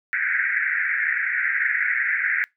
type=band-pass noise; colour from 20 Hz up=pink; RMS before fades=-23 dBFS; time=0.13-2.44 s; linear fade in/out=0 ms; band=1500 to 2200 Hz; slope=96 dB/octave; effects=noise-tail reverb RT60 0.2 s tail -25 dB re dry